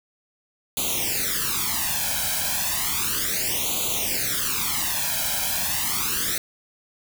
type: noise with flanger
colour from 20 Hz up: white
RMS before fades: -25 dBFS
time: 0.77-6.38 s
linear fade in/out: 2 ms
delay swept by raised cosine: 0.28 to 1.28 ms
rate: 0.33 Hz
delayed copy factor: +1
effects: none